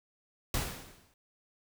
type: noise with exponential decay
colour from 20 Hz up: pink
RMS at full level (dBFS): -30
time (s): 0.54-1.14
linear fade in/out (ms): 2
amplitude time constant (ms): 130
effects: none